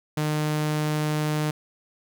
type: tone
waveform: sawtooth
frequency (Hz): 152.1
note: D#3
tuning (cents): -39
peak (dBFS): -19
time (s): 0.17-1.51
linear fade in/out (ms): 5
effects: none